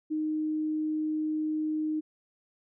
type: tone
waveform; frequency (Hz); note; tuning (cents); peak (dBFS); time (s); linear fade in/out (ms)
sine; 309.3; D#4; -10; -27; 0.1-2.01; 20
effects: none